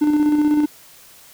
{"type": "tone with tremolo", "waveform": "triangle", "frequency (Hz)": 298.6, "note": "D4", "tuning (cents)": 29, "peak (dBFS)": -10, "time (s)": [0.01, 0.66], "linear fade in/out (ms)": 10, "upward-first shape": "square", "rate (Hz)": 16, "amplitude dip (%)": 35, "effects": ["white hiss -46 dBFS RMS until 1.33 s"]}